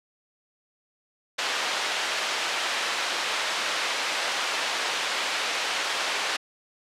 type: band-pass noise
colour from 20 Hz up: white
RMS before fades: -28 dBFS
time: 1.38-6.37 s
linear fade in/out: 10 ms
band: 520 to 3600 Hz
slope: 12 dB/octave
effects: low-pass 10000 Hz 12 dB/octave